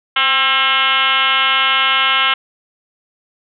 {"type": "tone with frequency modulation", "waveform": "sine", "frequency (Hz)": 2151, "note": "C7", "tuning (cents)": 47, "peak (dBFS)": -11, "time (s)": [0.16, 2.34], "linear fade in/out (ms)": 5, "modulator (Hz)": 272, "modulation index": 4.2, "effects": []}